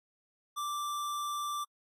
square tone, 1174.7 Hz, D6, in tune, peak -34 dBFS, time 0.56-1.65 s, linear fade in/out 20 ms, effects AAC 64 kbps

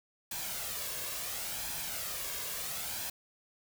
white noise with flanger, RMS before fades -38 dBFS, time 0.31-3.1 s, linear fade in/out 5 ms, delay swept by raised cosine 1.2 to 1.86 ms, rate 0.72 Hz, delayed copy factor +0.5, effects none

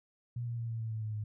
sine tone with pitch steps, 120 / 117.94 / 115.91 / 113.92 / 111.96 / 110.04 / 108.15 / 106.29 Hz, B2 / A#2 / A#2 / A#2 / A2 / A2 / A2 / G#2, -49 / +21 / -9 / -39 / +31 / +1 / -29 / +41 cents, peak -34 dBFS, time 0.36-1.24 s, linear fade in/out 5 ms, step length 110 ms, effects none

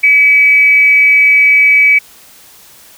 sine tone with frequency modulation, 2282 Hz, C#7, 50 cents sharp, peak -4 dBFS, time 0.03-1.99 s, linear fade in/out 10 ms, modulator 278 Hz, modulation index 0.25, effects white hiss -40 dBFS RMS until 2.97 s

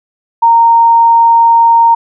sine tone, 925 Hz, A#5, 14 cents flat, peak -3 dBFS, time 0.42-1.95 s, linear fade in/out 10 ms, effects none

